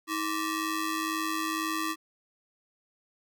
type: ring-modulated tone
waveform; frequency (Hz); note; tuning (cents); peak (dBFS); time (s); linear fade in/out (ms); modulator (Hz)
sawtooth; 740; F#5; 0; -22; 0.07-1.96; 50; 421
effects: none